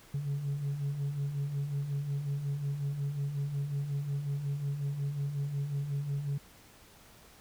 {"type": "beating tone pair", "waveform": "sine", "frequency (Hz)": [137.3, 142.8], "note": ["C#3", "D3"], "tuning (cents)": [-16, -48], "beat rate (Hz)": 5.5, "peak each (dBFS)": [-37, -30], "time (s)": [0.14, 6.38], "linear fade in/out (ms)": 5, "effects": ["tanh soft clip ceiling -28 dBFS", "pink hiss -57 dBFS RMS until 7.4 s"]}